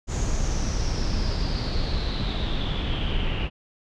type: noise with low-pass filter sweep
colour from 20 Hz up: brown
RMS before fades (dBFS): -25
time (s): 0.07-3.5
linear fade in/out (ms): 50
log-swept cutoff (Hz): 6900 to 2800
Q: 7.7
effects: none